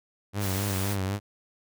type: tone with vibrato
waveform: sawtooth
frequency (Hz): 98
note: G2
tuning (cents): 0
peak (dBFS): -23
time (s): 0.33-1.2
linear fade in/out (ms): 50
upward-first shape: triangle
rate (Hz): 3.9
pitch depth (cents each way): 91
type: noise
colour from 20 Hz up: white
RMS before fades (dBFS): -35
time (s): 0.39-0.97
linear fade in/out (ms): 50
effects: none